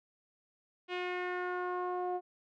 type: tone with low-pass filter sweep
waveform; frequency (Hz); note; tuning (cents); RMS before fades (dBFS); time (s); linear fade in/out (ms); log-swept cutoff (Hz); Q
sawtooth; 360.2; F#4; -46; -36; 0.88-2.21; 50; 2900 to 720; 2.6
effects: none